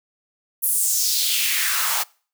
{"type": "noise with high-pass filter sweep", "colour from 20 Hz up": "white", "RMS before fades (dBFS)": -21, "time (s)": [0.62, 2.04], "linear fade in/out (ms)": 20, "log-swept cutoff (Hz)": [12000, 800], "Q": 2.5, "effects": ["noise-tail reverb RT60 0.4 s tail -24 dB re dry"]}